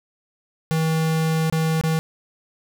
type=tone with dropouts; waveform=square; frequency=160.2 Hz; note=E3; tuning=49 cents flat; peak=-19 dBFS; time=0.71-1.99 s; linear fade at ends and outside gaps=0 ms; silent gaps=1.499-1.525 / 1.812-1.837 s; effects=none